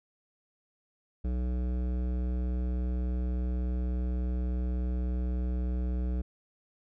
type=tone with hard clipping; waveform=triangle; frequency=61.74 Hz; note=B1; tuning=in tune; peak=-30 dBFS; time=1.24-6.22 s; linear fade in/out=10 ms; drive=18 dB; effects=none